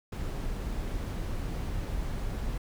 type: noise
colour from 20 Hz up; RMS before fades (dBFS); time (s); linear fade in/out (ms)
brown; -33; 0.12-2.58; 5
effects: none